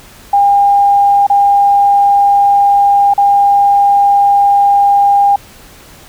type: tone with dropouts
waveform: sine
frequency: 805 Hz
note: G5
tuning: 46 cents sharp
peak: -5 dBFS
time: 0.33-5.36 s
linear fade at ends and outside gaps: 5 ms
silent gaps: 1.268-1.299 / 3.138-3.178 s
effects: pink hiss -38 dBFS RMS until 6.08 s